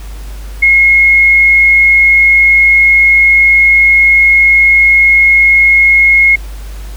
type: tone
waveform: sine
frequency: 2161 Hz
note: C#7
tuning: 45 cents flat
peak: -3 dBFS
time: 0.62-6.36 s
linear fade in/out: 10 ms
effects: added 50 Hz sine -22 dBFS peak until 6.96 s + pink hiss -36 dBFS RMS until 6.96 s